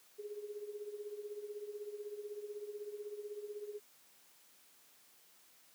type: tone with tremolo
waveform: sine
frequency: 415.7 Hz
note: G#4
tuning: 2 cents sharp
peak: -39 dBFS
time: 0.18-3.8 s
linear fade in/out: 20 ms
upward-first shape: triangle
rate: 16 Hz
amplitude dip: 80%
effects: white hiss -65 dBFS RMS until 5.74 s + high-pass 150 Hz 12 dB/octave